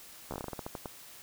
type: slowing click train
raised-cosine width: 1 ms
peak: -23 dBFS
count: 13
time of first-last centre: 0.31-0.858 s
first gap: 13 ms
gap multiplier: 1.21
effects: white hiss -51 dBFS RMS until 1.22 s